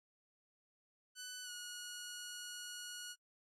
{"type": "tone with pitch glide", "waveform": "10% pulse", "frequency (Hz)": [1500, 1451.4], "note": ["F#6", "F#6"], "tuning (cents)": [23, -34], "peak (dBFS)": -37, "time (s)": [1.15, 3.16], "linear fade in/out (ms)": 50, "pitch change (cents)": -57, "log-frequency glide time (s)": [1.43, 1.51], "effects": ["noise-tail reverb RT60 0.1 s tail -25 dB re dry", "AAC 48 kbps"]}